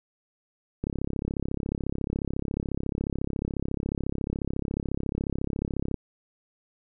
click train, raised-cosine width 3 ms, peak -16 dBFS, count 175, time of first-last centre 0.84-5.943 s, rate 34.1 Hz, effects none

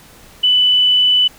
sine tone, 2988 Hz, F#7, 16 cents sharp, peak -9 dBFS, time 0.43-1.28 s, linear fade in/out 10 ms, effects pink hiss -43 dBFS RMS until 1.38 s

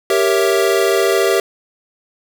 square chord, G diminished seventh, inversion none, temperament equal, 392 / 466.2 / 554.4 / 659.3 Hz, G4 / Bb4 / Db5 / Fb5, 0 / 0 / 0 / 0 cents, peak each -16 / -19 / -22 / -20 dBFS, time 0.1-1.4 s, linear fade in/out 2 ms, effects none

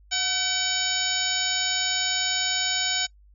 harmonic tone with a mistuned harmonic, 760 Hz, F#5, 46 cents sharp, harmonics 1 / 2 / 3 / 4 / 5 / 6 / 7 / 9, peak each -36 / -32 / -32 / -30 / -30 / -33 / -30 / -30 dBFS, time 0.11-3.07 s, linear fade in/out 20 ms, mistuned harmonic 1, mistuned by -69 cents, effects noise-tail reverb RT60 0.1 s tail -23 dB re dry + added 50 Hz sine -51 dBFS peak until 3.34 s

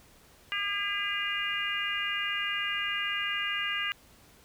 harmonic tone with a mistuned harmonic, 403.2 Hz, G4, 49 cents sharp, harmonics 3 / 4 / 5 / 6 / 7, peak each -38 / -35 / -35 / -37 / -33 dBFS, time 0.52-3.92 s, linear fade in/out 0 ms, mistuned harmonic 4, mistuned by +15 cents, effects pink hiss -58 dBFS RMS until 4.44 s

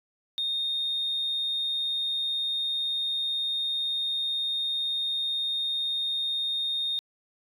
sine tone, 3681 Hz, A#7, 23 cents flat, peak -25 dBFS, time 0.38-6.99 s, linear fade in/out 0 ms, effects tanh soft clip ceiling -22 dBFS

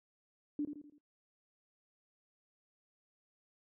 sine tone with echo, 293.7 Hz, D4, in tune, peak -32 dBFS, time 0.59-0.65 s, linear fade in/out 2 ms, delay 83 ms, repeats 4, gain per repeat -7 dB, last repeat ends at 0.982 s, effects noise-tail reverb RT60 0.2 s tail -25 dB re dry

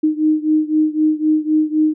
sine beating tone pair, 307.7 / 311.6 Hz, D#4 / D#4, -19 / +3 cents, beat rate 3.9 Hz, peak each -15 / -17 dBFS, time 0.03-1.94 s, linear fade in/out 10 ms, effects none

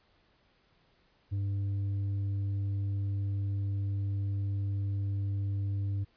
sine tone with tanh clipping, 99.3 Hz, G2, 23 cents sharp, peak -30 dBFS, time 1.31-6.05 s, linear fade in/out 20 ms, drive 4 dB, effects pink hiss -68 dBFS RMS until 6.16 s + resampled to 11025 Hz

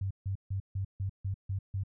sine tone bursts, 97 Hz, G2, 18 cents flat, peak -30 dBFS, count 8, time 0.01-1.836 s, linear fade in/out 5 ms, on 97 ms, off 150 ms, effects none

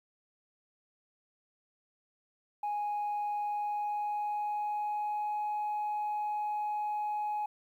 sine tone with pitch glide, 830 to 839.6 Hz, G#5 to G#5, -1 to +19 cents, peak -29 dBFS, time 2.63-7.46 s, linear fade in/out 5 ms, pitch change +20 cents, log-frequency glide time 3.44-5.4 s, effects tanh soft clip ceiling -29 dBFS + 11-bit

